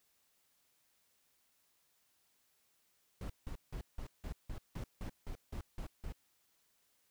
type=noise bursts; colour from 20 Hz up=brown; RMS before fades=-42 dBFS; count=12; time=3.21-6.124 s; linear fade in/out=2 ms; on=87 ms; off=170 ms; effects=white hiss -75 dBFS RMS until 7.1 s